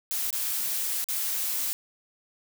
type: noise with dropouts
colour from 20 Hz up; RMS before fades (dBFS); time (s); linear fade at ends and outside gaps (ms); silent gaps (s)
blue; -29; 0.11-1.73; 0; 0.305-0.328 / 1.042-1.087
effects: none